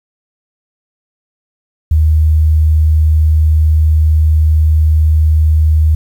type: tone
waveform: sine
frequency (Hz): 77.78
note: D#2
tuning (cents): 0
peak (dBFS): -6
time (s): 1.91-5.95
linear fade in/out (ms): 5
effects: 7-bit